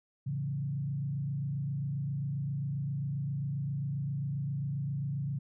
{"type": "tone with frequency modulation", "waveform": "sine", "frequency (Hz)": 139.6, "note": "C#3", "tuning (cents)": 13, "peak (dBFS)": -31, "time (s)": [0.26, 5.39], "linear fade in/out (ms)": 10, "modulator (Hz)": 27.5, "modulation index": 0.77, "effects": []}